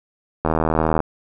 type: click train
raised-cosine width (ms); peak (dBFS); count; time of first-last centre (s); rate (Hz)
1; -4; 45; 0.45-1.003; 79.5
effects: none